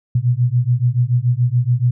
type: beating tone pair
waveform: sine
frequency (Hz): 119.2 / 126.2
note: A#2 / B2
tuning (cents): +39 / +38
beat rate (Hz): 7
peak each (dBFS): -16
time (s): 0.15-1.91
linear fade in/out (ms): 5
effects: none